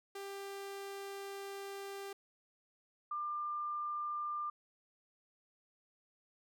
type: tone pair in turn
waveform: sawtooth / sine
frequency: 395.6 / 1195.4 Hz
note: G4 / D6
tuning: +16 / +30 cents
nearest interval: octave + perfect fifth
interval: 1914 cents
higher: second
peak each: -39 / -36 dBFS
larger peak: second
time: 0.15-2.13 / 3.11-4.5 s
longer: first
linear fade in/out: 5 ms
effects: none